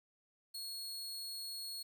sawtooth tone, 4326 Hz, C#8, 43 cents flat, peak -39 dBFS, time 0.54-1.83 s, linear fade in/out 10 ms, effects 11-bit

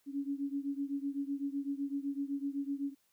sine beating tone pair, 277.2 / 285.1 Hz, C#4 / C#4, 0 / +49 cents, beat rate 7.9 Hz, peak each -36 / -38 dBFS, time 0.06-2.95 s, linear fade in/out 50 ms, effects white hiss -74 dBFS RMS until 3.12 s

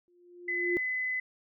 sine tone with exponential growth, 352.3 Hz, F4, 15 cents sharp, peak -25 dBFS, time 0.08-0.77 s, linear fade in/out 0 ms, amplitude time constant 150 ms
sine tone, 2017 Hz, B6, 36 cents sharp, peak -29 dBFS, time 0.48-1.2 s, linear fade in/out 5 ms
effects none

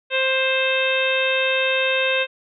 harmonic tone, 525 Hz, C5, 6 cents sharp, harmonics 1 / 2 / 3 / 4 / 5 / 6 / 7, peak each -22 / -31 / -25 / -29 / -22 / -30 / -28 dBFS, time 0.1-2.27 s, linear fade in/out 50 ms, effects none

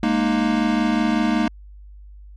square chord, Ab suspended second, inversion none, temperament equal with one note detuned, 207.7 / 233.1 / 307.4 Hz, Ab3 / Bb3 / Eb4, 0 / 0 / -21 cents, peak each -24 / -21 / -23 dBFS, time 0.03-1.48 s, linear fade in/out 2 ms, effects added 50 Hz sine -39 dBFS peak until 2.36 s + low-pass 4000 Hz 12 dB/octave

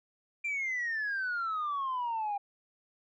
sine exponential sweep, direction down, 2387 to 796 Hz, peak -29 dBFS, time 0.44-2.38 s, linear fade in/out 10 ms, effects tanh soft clip ceiling -28 dBFS

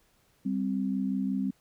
sine tone pair together, 195.98 / 261.6 Hz, G3 / C4, 0 / 0 cents, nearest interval perfect fourth, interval 500 cents, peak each -29 / -30 dBFS, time 0.45-1.51 s, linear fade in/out 10 ms, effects pink hiss -67 dBFS RMS until 1.6 s

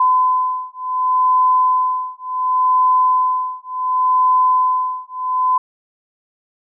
sine beating tone pair, 1015 / 1015.69 Hz, B5 / B5, +47 / +48 cents, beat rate 0.69 Hz, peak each -16 dBFS, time 0-5.58 s, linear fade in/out 5 ms, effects none

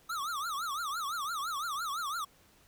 square tone with vibrato, 1244.5 Hz, D#6, in tune, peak -34 dBFS, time 0.09-2.25 s, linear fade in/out 10 ms, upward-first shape triangle, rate 5.9 Hz, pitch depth 250 cents each way, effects pink hiss -63 dBFS RMS until 2.67 s

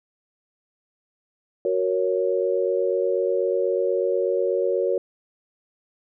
sine chord, F# major, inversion none, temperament equal, 370 / 466.2 / 554.4 Hz, F#4 / A#4 / C#5, 0 / 0 / 0 cents, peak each -24 dBFS, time 1.65-4.98 s, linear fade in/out 2 ms, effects none

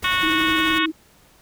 pink noise with tremolo, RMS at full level -33 dBFS, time 0.02-0.79 s, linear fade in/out 10 ms, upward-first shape sine, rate 11 Hz, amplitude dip 35%
harmonic tone, 367.7 Hz, F#4, 11 cents flat, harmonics 3 / 4 / 5 / 6 / 7 / 8 / 9 / 10, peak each -24 / -25 / -26 / -27 / -27 / -28 / -29 / -29 dBFS, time 0.04-0.86 s, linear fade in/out 5 ms
sine tone with vibrato, 319.2 Hz, D#4, 44 cents sharp, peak -22 dBFS, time 0.22-0.92 s, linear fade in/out 20 ms, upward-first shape square, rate 19 Hz, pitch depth 36 cents each way
effects pink hiss -54 dBFS RMS until 1.41 s

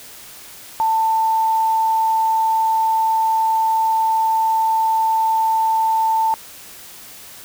sine tone, 890 Hz, A5, 20 cents sharp, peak -14 dBFS, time 0.8-6.34 s, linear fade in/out 0 ms, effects white hiss -39 dBFS RMS until 7.44 s

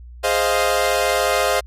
sawtooth chord, F minor seventh, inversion first, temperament equal with one note detuned, 415.3 / 523.3 / 622.3 / 696.4 Hz, Ab4 / C5 / Eb5 / F5, 0 / 0 / 0 / -5 cents, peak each -21 / -17 / -18 / -18 dBFS, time 0.23-1.61 s, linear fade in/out 20 ms, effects added 60 Hz sine -36 dBFS peak until 1.66 s + resampled to 32000 Hz

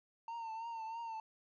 triangle tone with vibrato, 908 Hz, A#5, 46 cents flat, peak -39 dBFS, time 0.28-1.2 s, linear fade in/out 2 ms, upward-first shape triangle, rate 3.1 Hz, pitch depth 57 cents each way, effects resampled to 16000 Hz + 13-bit

